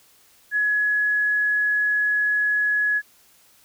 sine tone, 1687 Hz, G#6, 27 cents sharp, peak -18 dBFS, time 0.51-3.02 s, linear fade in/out 50 ms, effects white hiss -56 dBFS RMS until 3.64 s

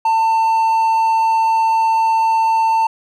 triangle tone, 896 Hz, A5, 31 cents sharp, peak -10 dBFS, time 0.05-2.87 s, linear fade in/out 5 ms, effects none

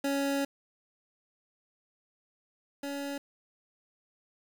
25% pulse tone pair in turn, 278.4 / 281.5 Hz, C#4 / C#4, +8 / +27 cents, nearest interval unison, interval 19 cents, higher second, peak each -24 / -30 dBFS, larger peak first, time 0.04-0.45 / 2.83-3.18 s, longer first, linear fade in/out 5 ms, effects 9-bit

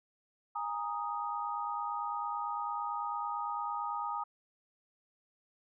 sine chord, Ab suspended second, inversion none, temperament equal with one note detuned, 823.4 / 932.3 / 1244.5 Hz, Ab5 / Bb5 / Eb6, -15 / 0 / 0 cents, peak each -39 / -38 / -37 dBFS, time 0.55-4.24 s, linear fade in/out 10 ms, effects none

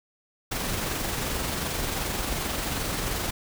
pink noise with amplitude modulation, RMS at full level -28 dBFS, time 0.51-3.31 s, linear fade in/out 10 ms, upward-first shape sine, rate 22.7 Hz, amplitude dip 30%, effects none

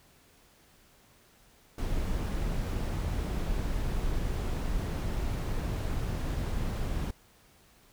brown noise, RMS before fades -31 dBFS, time 1.78-7.11 s, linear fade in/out 5 ms, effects pink hiss -61 dBFS RMS until 7.92 s

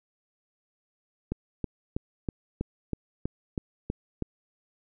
click train, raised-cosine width 3 ms, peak -16 dBFS, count 10, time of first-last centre 1.32-4.223 s, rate 3.1 Hz, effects none

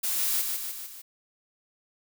blue noise with echo, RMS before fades -28 dBFS, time 0.03-0.42 s, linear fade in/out 10 ms, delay 150 ms, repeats 4, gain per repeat -4 dB, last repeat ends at 1.02 s, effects none

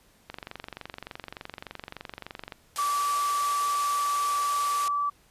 click train, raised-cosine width 0.3 ms, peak -21 dBFS, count 53, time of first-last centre 0.3-2.522 s, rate 23.4 Hz
white band-pass noise, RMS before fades -37 dBFS, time 2.76-4.88 s, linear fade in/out 0 ms, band 420 to 11000 Hz, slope 24 dB/octave
sine tone, 1157 Hz, D6, 26 cents flat, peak -24 dBFS, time 2.78-5.1 s, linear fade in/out 10 ms
effects pink hiss -61 dBFS RMS until 5.3 s + resampled to 32000 Hz

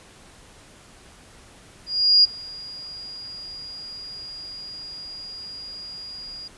sine tone with ADSR envelope, 4851 Hz, D#8, 45 cents flat, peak -10 dBFS, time 1.86-6.48 s, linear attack 380 ms, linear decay 16 ms, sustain -24 dB, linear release 6 ms, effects pink hiss -49 dBFS RMS until 6.57 s + resampled to 24000 Hz

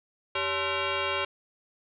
sine tone with frequency modulation, 870 Hz, A5, 20 cents flat, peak -26 dBFS, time 0.35-1.25 s, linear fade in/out 5 ms, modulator 479 Hz, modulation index 4.9, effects none

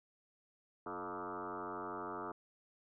sine tone with frequency modulation, 801 Hz, G5, 37 cents sharp, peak -40 dBFS, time 0.86-2.32 s, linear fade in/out 5 ms, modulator 92.5 Hz, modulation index 5.9, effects none

